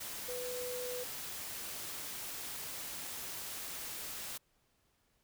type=tone in noise; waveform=sine; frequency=496.4 Hz; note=B4; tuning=9 cents sharp; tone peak=-39 dBFS; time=0.28-1.04 s; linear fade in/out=10 ms; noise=white; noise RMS=-43 dBFS; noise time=0-4.38 s; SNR=+1 dB; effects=pink hiss -75 dBFS RMS until 5.23 s